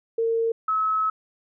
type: tone pair in turn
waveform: sine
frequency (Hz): 456.2 / 1290.3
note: A#4 / E6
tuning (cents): -37 / -37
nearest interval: octave + tritone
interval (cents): 1800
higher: second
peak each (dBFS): -20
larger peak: neither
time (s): 0.18-0.52 / 0.68-1.1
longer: second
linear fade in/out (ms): 5
effects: none